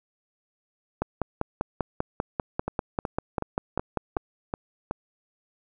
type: two click trains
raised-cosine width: 1 ms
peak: -11 / -14 dBFS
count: 17 / 7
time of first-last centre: 1.02-4.17 / 2.68-4.91 s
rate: 5.08 / 2.69 Hz
effects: none